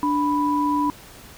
sine tone pair together, 293.7 / 987.9 Hz, D4 / B5, 0 / 0 cents, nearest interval octave + major sixth, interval 2100 cents, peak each -21 dBFS, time 0.03-0.9 s, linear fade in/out 0 ms, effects pink hiss -44 dBFS RMS until 1.37 s

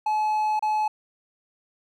triangle tone with dropouts, 856 Hz, A5, 48 cents flat, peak -19 dBFS, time 0.06-0.88 s, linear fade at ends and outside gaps 5 ms, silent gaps 0.594-0.624 s, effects none

